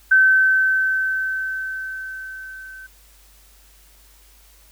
sine tone with level ramp, 1537 Hz, G6, 35 cents flat, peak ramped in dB -9 to -36 dBFS, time 0.11-2.87 s, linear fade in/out 10 ms, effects added 50 Hz sine -51 dBFS peak until 4.71 s + white hiss -53 dBFS RMS until 4.71 s

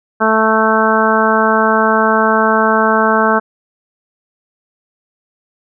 harmonic tone, 220 Hz, A3, in tune, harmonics 1 / 2 / 3 / 4 / 5 / 6 / 7, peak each -17 / -17 / -17 / -17 / -17 / -17 / -17 dBFS, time 0.2-3.4 s, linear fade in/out 20 ms, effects none

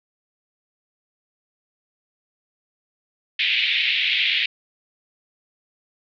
pink band-pass noise, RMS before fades -21 dBFS, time 3.39-4.46 s, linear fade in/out 5 ms, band 2100 to 3700 Hz, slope 48 dB/octave, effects none

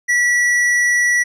triangle tone with hard clipping, 1945 Hz, B6, 27 cents flat, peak -14 dBFS, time 0.08-1.24 s, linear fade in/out 20 ms, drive 12 dB, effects none

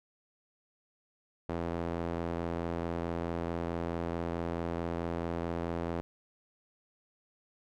sawtooth tone with band-pass filter, 84.6 Hz, E2, 45 cents sharp, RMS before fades -35 dBFS, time 1.49-6.01 s, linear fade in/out 0 ms, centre 500 Hz, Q 0.71, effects none

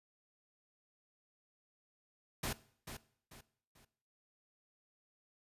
pink noise with echo, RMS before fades -38 dBFS, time 2.43-2.53 s, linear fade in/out 5 ms, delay 440 ms, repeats 3, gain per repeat -9 dB, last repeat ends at 3.85 s, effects noise-tail reverb RT60 0.6 s tail -19 dB re dry + resampled to 32000 Hz

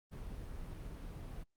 brown noise, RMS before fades -45 dBFS, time 0.11-1.44 s, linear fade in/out 20 ms, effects Opus 32 kbps

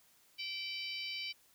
harmonic tone with a mistuned harmonic, 775 Hz, G5, 20 cents flat, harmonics 3 / 4 / 5 / 6 / 7, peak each -43 / -43 / -49 / -44 / -52 dBFS, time 0.38-1.33 s, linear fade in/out 20 ms, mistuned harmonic 4, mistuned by -39 cents, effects white hiss -67 dBFS RMS until 1.54 s

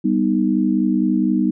sine chord, G augmented, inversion none, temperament equal, 196 / 246.9 / 311.1 Hz, G3 / B3 / D#4, 0 / 0 / 0 cents, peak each -19 dBFS, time 0.04-1.51 s, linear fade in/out 10 ms, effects none

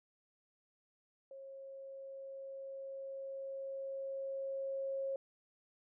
sine tone with level ramp, 542 Hz, C#5, 39 cents flat, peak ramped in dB -48 to -35 dBFS, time 1.31-5.16 s, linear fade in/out 2 ms, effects none

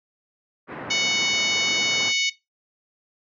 pink low-pass noise, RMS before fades -32 dBFS, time 0.67-2.13 s, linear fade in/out 50 ms, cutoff 2000 Hz, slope 24 dB/octave
harmonic tone, 740 Hz, F#5, in tune, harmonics 3 / 4 / 5 / 6 / 7 / 8 / 9, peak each -24 / -26 / -28 / -30 / -31 / -32 / -33 dBFS, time 0.9-2.3 s, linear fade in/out 10 ms
effects noise-tail reverb RT60 0.2 s tail -18 dB re dry + high-pass 200 Hz 12 dB/octave

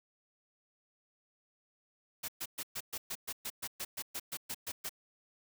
white noise bursts, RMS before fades -39 dBFS, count 16, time 2.23-4.894 s, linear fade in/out 10 ms, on 54 ms, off 120 ms, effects none

